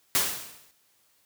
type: noise with exponential decay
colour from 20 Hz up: white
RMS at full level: -21 dBFS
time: 0.15-0.71 s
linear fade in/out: 0 ms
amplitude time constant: 120 ms
effects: white hiss -66 dBFS RMS until 1.25 s + high-pass 60 Hz 12 dB/octave